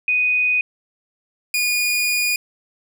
sine / sawtooth tone pair in turn, 2489 / 2446 Hz, D#7 / D#7, 0 / -30 cents, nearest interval unison, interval 30 cents, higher first, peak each -15 / -14 dBFS, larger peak second, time 0.08-0.61 / 1.54-2.36 s, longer second, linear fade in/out 2 ms, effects none

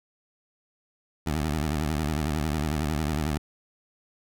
15% pulse tone with vibrato, 76.2 Hz, D#2, 36 cents flat, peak -19 dBFS, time 1.26-3.38 s, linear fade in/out 10 ms, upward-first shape sine, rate 11 Hz, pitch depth 130 cents each way, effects none

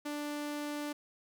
sawtooth tone, 294.2 Hz, D4, 3 cents sharp, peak -32 dBFS, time 0.05-0.93 s, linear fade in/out 10 ms, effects none

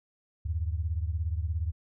sine beating tone pair, 77.3 / 94.3 Hz, D#2 / F#2, -11 / +33 cents, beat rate 17 Hz, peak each -29 / -33 dBFS, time 0.45-1.72 s, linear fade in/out 10 ms, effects none

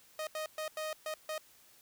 sawtooth tone bursts at uneven times, 622.3 Hz, D#5, in tune, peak -32 dBFS, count 6, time 0.19-0.27 / 0.35-0.46 / 0.58-0.68 / 0.77-0.93 / 1.06-1.14 / 1.29-1.38 s, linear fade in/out 2 ms, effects white hiss -62 dBFS RMS until 1.81 s

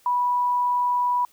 sine tone, 981 Hz, B5, 12 cents flat, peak -19 dBFS, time 0.06-1.25 s, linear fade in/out 2 ms, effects white hiss -58 dBFS RMS until 1.32 s

